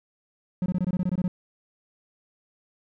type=tone bursts; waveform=triangle; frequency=181.3 Hz; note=F#3; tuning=35 cents flat; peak=-20 dBFS; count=11; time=0.62-1.28 s; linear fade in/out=2 ms; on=40 ms; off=22 ms; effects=none